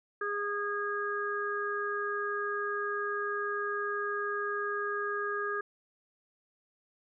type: harmonic tone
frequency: 410.3 Hz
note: G#4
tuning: 21 cents flat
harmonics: 1 / 3 / 4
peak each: -35 / -35 / -35 dBFS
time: 0.21-5.61 s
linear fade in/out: 5 ms
effects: none